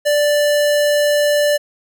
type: tone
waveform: square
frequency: 587.3 Hz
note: D5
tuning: in tune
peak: -13 dBFS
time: 0.05-1.58 s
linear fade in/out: 20 ms
effects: none